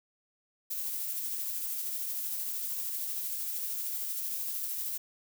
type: noise with tremolo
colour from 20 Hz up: violet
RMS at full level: -34 dBFS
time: 0.7-4.98 s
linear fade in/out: 10 ms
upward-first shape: sine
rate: 13 Hz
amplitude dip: 25%
effects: none